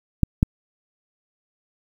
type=clicks; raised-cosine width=5 ms; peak=-3 dBFS; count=2; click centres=0.233 / 0.429 s; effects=7-bit